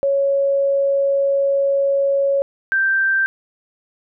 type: tone pair in turn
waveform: sine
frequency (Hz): 554.4 / 1568.1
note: C#5 / G6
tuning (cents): 0 / 0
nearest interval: octave + tritone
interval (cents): 1800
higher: second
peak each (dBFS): -14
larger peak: neither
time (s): 0.03-2.42 / 2.72-3.26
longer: first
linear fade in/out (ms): 0
effects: none